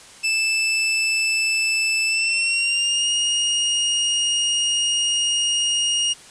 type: tone with pitch glide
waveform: sawtooth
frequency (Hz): 2637 to 2859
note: E7 to F7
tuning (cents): 0 to +40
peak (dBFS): -15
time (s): 0.23-6.14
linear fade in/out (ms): 20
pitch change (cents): +140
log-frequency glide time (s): 2.06-3.09
effects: white hiss -44 dBFS RMS until 6.3 s + resampled to 22050 Hz